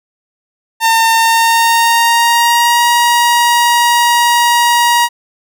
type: tone with pitch glide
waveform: sawtooth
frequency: 907 to 951.5 Hz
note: A#5 to A#5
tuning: -48 to +35 cents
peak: -4 dBFS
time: 0.8-5.09 s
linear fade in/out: 50 ms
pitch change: +83 cents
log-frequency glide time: 1.13-2.85 s
effects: none